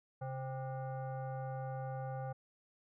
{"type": "tone with frequency modulation", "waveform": "sine", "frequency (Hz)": 132.9, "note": "C3", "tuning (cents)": 27, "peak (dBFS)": -38, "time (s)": [0.21, 2.33], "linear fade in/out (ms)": 10, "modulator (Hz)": 659, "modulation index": 1, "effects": []}